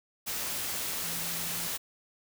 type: tone in noise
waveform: sine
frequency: 170 Hz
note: F3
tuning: 46 cents flat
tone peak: -44 dBFS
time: 1.03-1.68 s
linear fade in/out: 20 ms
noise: white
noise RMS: -34 dBFS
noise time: 0.26-1.78 s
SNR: -13 dB
effects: none